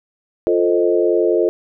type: chord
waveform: sine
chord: F dominant seventh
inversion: none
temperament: equal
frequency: 349.2 / 440 / 523.3 / 622.3 Hz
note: F4 / A4 / C5 / Eb5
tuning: 0 / 0 / 0 / 0 cents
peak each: -16 / -17 / -21 / -21 dBFS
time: 0.47-1.49 s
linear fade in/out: 0 ms
effects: none